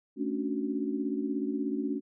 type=chord; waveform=sine; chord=D major seventh; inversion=second; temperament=equal; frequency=220 / 277.2 / 293.7 / 370 Hz; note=A3 / C#4 / D4 / F#4; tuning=0 / 0 / 0 / 0 cents; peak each=-35 / -32 / -35 / -37 dBFS; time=0.16-2.01 s; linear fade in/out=50 ms; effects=none